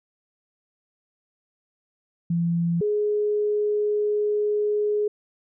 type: tone pair in turn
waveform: sine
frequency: 169.7 / 418.3 Hz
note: F3 / G#4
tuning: -49 / +12 cents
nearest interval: octave + major third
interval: 1561 cents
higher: second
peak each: -20 dBFS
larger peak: neither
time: 2.3-2.81 / 2.81-5.08 s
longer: second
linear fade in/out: 5 ms
effects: none